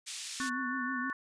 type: band-pass noise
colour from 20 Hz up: white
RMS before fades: -41 dBFS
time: 0.06-0.5 s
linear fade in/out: 20 ms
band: 2800 to 7900 Hz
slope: 12 dB/octave
type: chord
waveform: sine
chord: F# minor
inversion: second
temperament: just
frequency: 1110 / 1480 / 1776 Hz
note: C#6 / F#6 / A6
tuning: +2 / 0 / +16 cents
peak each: -38 dBFS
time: 0.4-1.13 s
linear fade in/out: 2 ms
type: tone with vibrato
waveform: sine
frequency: 255.3 Hz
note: C4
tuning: 42 cents flat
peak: -36 dBFS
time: 0.4-1.1 s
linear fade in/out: 0 ms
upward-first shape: triangle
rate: 6.3 Hz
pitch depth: 83 cents each way
effects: resampled to 22050 Hz